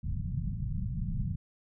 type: low-pass noise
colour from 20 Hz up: white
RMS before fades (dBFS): -33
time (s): 0.03-1.36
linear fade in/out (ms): 10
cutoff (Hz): 180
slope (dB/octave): 48
effects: none